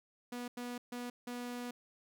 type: tone bursts at uneven times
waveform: sawtooth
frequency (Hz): 243.9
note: B3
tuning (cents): -21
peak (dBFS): -36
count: 4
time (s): 0.32-0.48 / 0.57-0.78 / 0.92-1.1 / 1.27-1.71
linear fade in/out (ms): 5
effects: none